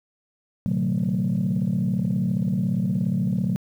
sine tone cluster, 116.1 / 132.6 / 151.3 / 185.8 / 223.2 Hz, A#2 / C3 / D#3 / F#3 / A3, -7 / +23 / -48 / +7 / +25 cents, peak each -29 / -28 / -28 / -22 / -27 dBFS, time 0.66-3.56 s, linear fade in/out 0 ms, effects tanh soft clip ceiling -15 dBFS + 9-bit

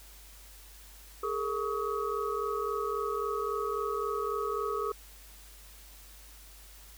sine tone cluster, 411.7 / 455.4 / 1126 / 1267 Hz, G#4 / A#4 / C#6 / D#6, -15 / -40 / +27 / +31 cents, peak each -34 / -36 / -37 / -35 dBFS, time 1.23-4.92 s, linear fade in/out 5 ms, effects added 50 Hz sine -52 dBFS peak until 6.97 s + white hiss -54 dBFS RMS until 6.97 s

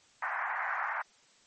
white band-pass noise, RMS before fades -34 dBFS, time 0.22-1.02 s, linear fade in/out 5 ms, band 720 to 1900 Hz, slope 48 dB/octave, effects white hiss -63 dBFS RMS until 1.46 s + MP3 32 kbps

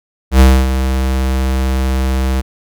square tone with ADSR envelope, 65.41 Hz, C2, in tune, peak -3 dBFS, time 0.31-2.42 s, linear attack 91 ms, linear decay 260 ms, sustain -10 dB, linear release 21 ms, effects none

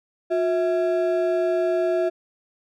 triangle ring-modulated tone, 506 Hz, B4, 42 cents sharp, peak -14 dBFS, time 0.3-2.1 s, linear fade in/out 20 ms, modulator 147 Hz, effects none

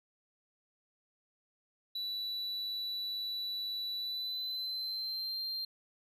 triangle tone with pitch glide, 3951 to 4174 Hz, B7 to C8, 0 to -5 cents, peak -34 dBFS, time 1.95-5.65 s, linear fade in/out 5 ms, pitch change +95 cents, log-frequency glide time 3.97-5.4 s, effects none

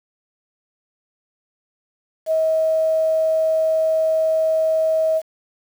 sine tone with quantisation, 638 Hz, D#5, 43 cents sharp, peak -15 dBFS, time 2.26-5.22 s, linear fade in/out 50 ms, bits 7, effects none

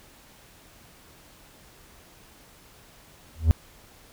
triangle tone with exponential growth, 80.7 Hz, E2, 36 cents flat, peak -8 dBFS, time 3.35-3.51 s, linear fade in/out 0 ms, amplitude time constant 34 ms, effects pink hiss -53 dBFS RMS until 4.12 s

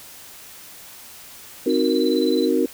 sine chord, C half-diminished seventh, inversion none, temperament equal, 261.6 / 311.1 / 370 / 466.2 Hz, C4 / Eb4 / Gb4 / Bb4, 0 / 0 / 0 / 0 cents, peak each -22 dBFS, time 1.66-2.66 s, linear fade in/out 5 ms
sine tone with tremolo, 4009 Hz, B7, 25 cents sharp, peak -27 dBFS, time 1.69-2.49 s, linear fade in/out 20 ms, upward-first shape sine, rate 19 Hz, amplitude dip 85%
effects white hiss -42 dBFS RMS until 2.73 s

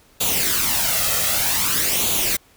white noise with flanger, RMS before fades -20 dBFS, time 0.2-2.37 s, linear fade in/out 10 ms, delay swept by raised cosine 0.28 to 1.58 ms, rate 0.53 Hz, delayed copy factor +0.6, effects pink hiss -54 dBFS RMS until 2.56 s

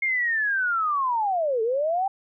sine linear two-way sweep, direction down then up, 2153 to 432.1 to 797 Hz, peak -21 dBFS, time 0.02-2.08 s, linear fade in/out 5 ms, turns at 1.62 s, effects none

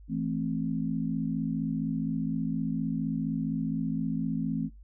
sine chord, A minor, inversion second, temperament equal with one note detuned, 164.81 / 220 / 264.2 Hz, E3 / A3 / C4, 0 / 0 / +17 cents, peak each -32 dBFS, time 0.08-4.7 s, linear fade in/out 50 ms, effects noise-tail reverb RT60 0.2 s tail -26 dB re dry + added 50 Hz sine -47 dBFS peak until 4.83 s

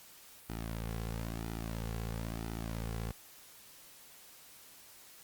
sawtooth tone with flanger, 56 Hz, A1, 31 cents sharp, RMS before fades -39 dBFS, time 0.49-3.12 s, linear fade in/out 10 ms, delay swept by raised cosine 1.8 to 3.3 ms, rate 1 Hz, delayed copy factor -0.6, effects white hiss -56 dBFS RMS until 5.23 s + Opus 48 kbps

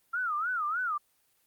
sine tone with vibrato, 1336 Hz, E6, 23 cents sharp, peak -28 dBFS, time 0.13-0.98 s, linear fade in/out 10 ms, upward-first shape sine, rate 3.3 Hz, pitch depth 210 cents each way, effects white hiss -70 dBFS RMS until 1.46 s + Opus 24 kbps

